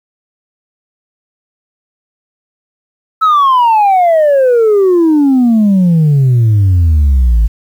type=exponential sweep; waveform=sine; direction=down; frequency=1318.5 to 51.91 Hz; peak=-3 dBFS; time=3.21-7.48 s; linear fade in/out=20 ms; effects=tanh soft clip ceiling -4 dBFS + 7-bit